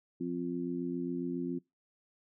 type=harmonic tone; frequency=87.31 Hz; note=F2; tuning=in tune; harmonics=2 / 3 / 4; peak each=-39 / -35 / -38 dBFS; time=0.2-1.59 s; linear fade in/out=10 ms; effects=noise-tail reverb RT60 0.2 s tail -23 dB re dry